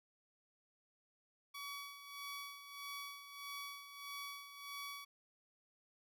15% pulse tone with tremolo, 1134 Hz, C#6, 39 cents sharp, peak -38 dBFS, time 1.54-5.05 s, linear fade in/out 10 ms, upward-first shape sine, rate 1.6 Hz, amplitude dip 65%, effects none

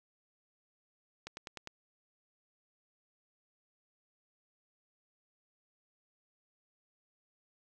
click train, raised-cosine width 0.2 ms, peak -25 dBFS, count 5, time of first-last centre 1.27-1.674 s, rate 9.91 Hz, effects none

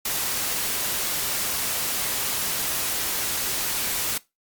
white noise, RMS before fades -26 dBFS, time 0.05-4.18 s, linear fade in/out 5 ms, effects noise-tail reverb RT60 0.2 s tail -19 dB re dry + Opus 48 kbps

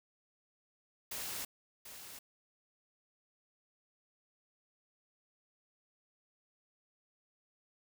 white noise with echo, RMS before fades -41 dBFS, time 1.11-1.45 s, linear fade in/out 5 ms, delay 740 ms, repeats 1, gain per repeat -9 dB, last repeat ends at 2.19 s, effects none

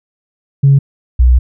sine tone pair in turn, 138.59 / 61.93 Hz, C#3 / B1, 0 / +5 cents, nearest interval octave + major second, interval 1395 cents, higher first, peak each -3 dBFS, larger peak neither, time 0.63-0.79 / 1.19-1.39 s, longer second, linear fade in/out 10 ms, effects tanh soft clip ceiling 0 dBFS

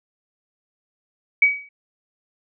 sine tone with exponential decay, 2269 Hz, C#7, 40 cents sharp, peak -8 dBFS, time 1.42-1.69 s, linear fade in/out 5 ms, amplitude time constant 58 ms, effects none

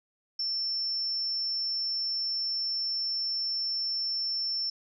sine tone, 5380 Hz, E8, 34 cents sharp, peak -28 dBFS, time 0.39-4.7 s, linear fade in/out 5 ms, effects none

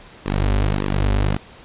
sawtooth tone with flanger, 49.81 Hz, G1, 28 cents sharp, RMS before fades -19 dBFS, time 0.25-1.38 s, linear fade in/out 20 ms, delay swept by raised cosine 1.3 to 6.4 ms, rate 1.7 Hz, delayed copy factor -0.9, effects pink hiss -44 dBFS RMS until 1.64 s + resampled to 8000 Hz

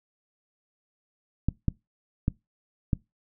clicks, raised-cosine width 5 ms, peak -11 dBFS, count 4, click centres 1.486 / 1.683 / 2.281 / 2.932 s, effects noise-tail reverb RT60 0.2 s tail -22 dB re dry

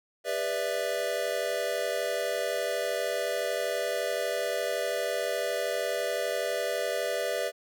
square chord, E minor seventh, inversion first, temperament equal with one note detuned, 402.3 / 493.9 / 587.3 / 659.3 Hz, G4 / B4 / D5 / E5, +45 / 0 / 0 / 0 cents, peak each -38 / -34 / -33 / -34 dBFS, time 0.24-7.52 s, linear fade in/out 50 ms, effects none

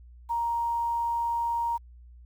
sine tone with quantisation, 936 Hz, A#5, 7 cents sharp, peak -25 dBFS, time 0.29-1.78 s, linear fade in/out 20 ms, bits 9, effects added 60 Hz sine -47 dBFS peak until 2.25 s

